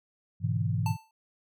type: chord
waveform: sine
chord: E dominant seventh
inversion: first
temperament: equal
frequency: 103.83 / 123.47 / 146.83 / 164.81 Hz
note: G#2 / B2 / D3 / E3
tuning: 0 / 0 / 0 / 0 cents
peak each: -29 / -31 / -35 / -32 dBFS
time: 0.4-0.97 s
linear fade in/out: 50 ms
type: tone with exponential decay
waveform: square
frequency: 886 Hz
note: A5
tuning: 12 cents sharp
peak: -30 dBFS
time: 0.86-1.11 s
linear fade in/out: 2 ms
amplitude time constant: 53 ms
effects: none